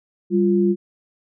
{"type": "tone pair together", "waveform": "sine", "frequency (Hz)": [196.4, 349.2], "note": ["G3", "F4"], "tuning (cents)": [4, 0], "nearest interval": "minor seventh", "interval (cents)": 996, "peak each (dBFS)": -17, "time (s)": [0.3, 0.76], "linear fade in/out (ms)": 50, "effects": []}